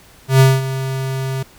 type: tone with ADSR envelope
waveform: square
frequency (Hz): 133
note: C3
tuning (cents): +29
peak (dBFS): -6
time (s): 0.28-1.43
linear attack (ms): 120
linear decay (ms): 210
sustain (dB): -14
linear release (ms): 6
effects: pink hiss -46 dBFS RMS until 1.58 s